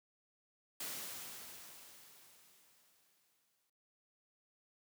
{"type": "noise with exponential decay", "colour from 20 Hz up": "white", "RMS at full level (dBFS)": -42, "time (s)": [0.8, 3.7], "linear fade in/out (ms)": 5, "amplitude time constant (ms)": 630, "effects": ["noise-tail reverb RT60 0.7 s tail -24 dB re dry", "high-pass 100 Hz 12 dB/octave"]}